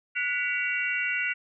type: tone cluster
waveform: sine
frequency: 1462 / 1979 / 2270 / 2751 Hz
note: F#6 / B6 / C#7 / F7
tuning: -21 / +3 / +41 / -27 cents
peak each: -31 dBFS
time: 0.15-1.34 s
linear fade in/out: 20 ms
effects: none